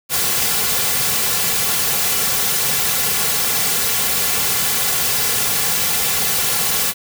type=noise with comb filter; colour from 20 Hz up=white; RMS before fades=-18 dBFS; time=0.09-6.94 s; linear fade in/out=50 ms; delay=3.2 ms; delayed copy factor=-0.75; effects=none